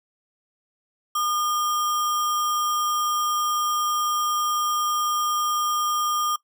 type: tone with sample-and-hold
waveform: sine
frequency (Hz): 1212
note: D#6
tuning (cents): -46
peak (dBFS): -21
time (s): 1.15-6.36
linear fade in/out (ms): 5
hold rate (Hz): 4410
effects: noise-tail reverb RT60 0.1 s tail -19 dB re dry